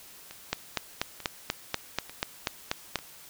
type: two click trains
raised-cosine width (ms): 0.2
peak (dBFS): -9 / -24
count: 11 / 4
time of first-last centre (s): 0.53-2.957 / 0.31-2.989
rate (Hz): 4.12 / 1.12
effects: white hiss -50 dBFS RMS until 3.29 s